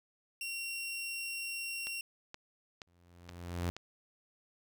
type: tone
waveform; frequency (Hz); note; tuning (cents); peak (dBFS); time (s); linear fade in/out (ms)
sawtooth; 2742; F7; -32; -34; 0.41-2.01; 2
type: click train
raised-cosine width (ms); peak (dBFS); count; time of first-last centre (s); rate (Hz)
0.2; -27; 5; 1.87-3.766; 2.11
type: tone with exponential growth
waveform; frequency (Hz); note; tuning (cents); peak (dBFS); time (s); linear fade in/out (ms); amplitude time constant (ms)
sawtooth; 87.2; F2; -2; -27; 2.87-3.7; 0; 180
effects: none